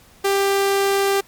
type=tone; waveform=sawtooth; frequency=395 Hz; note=G4; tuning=13 cents sharp; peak=-12 dBFS; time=0.24-1.21 s; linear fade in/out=10 ms; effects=pink hiss -50 dBFS RMS until 1.27 s + MP3 96 kbps